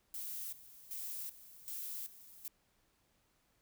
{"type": "noise with tremolo", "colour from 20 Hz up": "violet", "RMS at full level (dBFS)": -43, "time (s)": [0.14, 2.48], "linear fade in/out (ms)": 2, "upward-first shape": "square", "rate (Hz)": 1.3, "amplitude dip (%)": 80, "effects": ["pink hiss -75 dBFS RMS until 3.61 s"]}